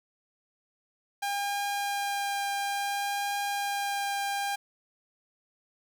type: tone with vibrato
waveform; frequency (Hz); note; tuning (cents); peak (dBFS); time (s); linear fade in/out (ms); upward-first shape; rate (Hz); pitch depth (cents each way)
sawtooth; 804; G5; +44; -25; 1.22-4.56; 10; triangle; 0.58; 9
effects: 9-bit